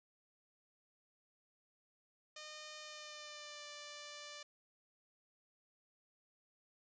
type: tone with pitch glide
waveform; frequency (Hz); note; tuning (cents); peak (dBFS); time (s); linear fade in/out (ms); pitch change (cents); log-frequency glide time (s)
5% pulse; 610 to 588.9; D#5 to D5; -34 to +5; -37; 2.36-4.43; 5; -61; 2.8-3.68
effects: resampled to 16000 Hz